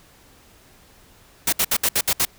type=noise bursts; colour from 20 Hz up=white; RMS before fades=-19 dBFS; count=7; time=1.47-2.252 s; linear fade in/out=5 ms; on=56 ms; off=65 ms; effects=pink hiss -52 dBFS RMS until 2.38 s